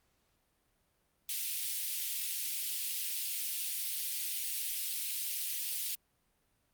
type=high-pass noise; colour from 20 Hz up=white; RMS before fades=-36 dBFS; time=1.29-5.95 s; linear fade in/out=2 ms; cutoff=2500 Hz; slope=24 dB/octave; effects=pink hiss -75 dBFS RMS until 6.73 s + Opus 48 kbps